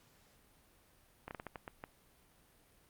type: slowing click train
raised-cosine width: 0.5 ms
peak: -28 dBFS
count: 8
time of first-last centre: 1.28-1.839 s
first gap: 29 ms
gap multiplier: 1.33
effects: pink hiss -67 dBFS RMS until 2.89 s + Opus 48 kbps